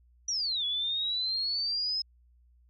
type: exponential two-way sweep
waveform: sine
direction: down then up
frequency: 5950 to 3372 to 5170 Hz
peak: -28 dBFS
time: 0.28-2.02 s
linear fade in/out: 5 ms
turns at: 0.65 s
effects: added 60 Hz sine -59 dBFS peak until 2.69 s